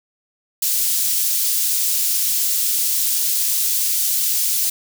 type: high-pass noise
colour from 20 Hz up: white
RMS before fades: -19 dBFS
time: 0.62-4.7 s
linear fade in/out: 5 ms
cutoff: 4800 Hz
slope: 12 dB/octave
effects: none